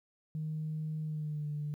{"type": "tone with pitch glide", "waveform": "sine", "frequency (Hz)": [155.5, 148.48], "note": ["D#3", "D3"], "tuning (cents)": [-1, 19], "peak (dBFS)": -33, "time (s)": [0.35, 1.74], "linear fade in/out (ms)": 0, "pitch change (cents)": -80, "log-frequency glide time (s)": [1.02, 1.47], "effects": ["tanh soft clip ceiling -29 dBFS", "12-bit"]}